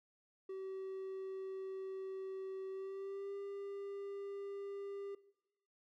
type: tone with pitch glide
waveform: triangle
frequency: 382.5 to 398.7 Hz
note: G4 to G4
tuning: -42 to +29 cents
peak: -40 dBFS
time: 0.49-5.15 s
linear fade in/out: 5 ms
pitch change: +71 cents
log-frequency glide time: 2.7-3.34 s
effects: noise-tail reverb RT60 0.9 s tail -19 dB re dry